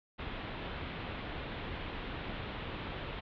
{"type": "low-pass noise", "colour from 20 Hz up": "pink", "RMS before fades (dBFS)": -41, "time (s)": [0.18, 3.21], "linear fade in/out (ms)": 20, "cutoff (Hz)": 3700, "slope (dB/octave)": 48, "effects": []}